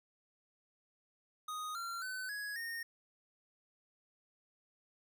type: tone with pitch steps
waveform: square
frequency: 1244.5 / 1372.9 / 1514.6 / 1670.8 / 1843.2 Hz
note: D#6 / F6 / F#6 / G#6 / A#6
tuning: 0 / -30 / +40 / +10 / -20 cents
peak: -40 dBFS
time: 1.48-2.83 s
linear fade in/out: 5 ms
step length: 270 ms
effects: none